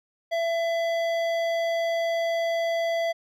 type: tone with hard clipping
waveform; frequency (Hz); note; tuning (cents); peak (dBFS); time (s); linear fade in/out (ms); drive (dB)
triangle; 669; E5; +25; -25; 0.31-3.13; 20; 16
effects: none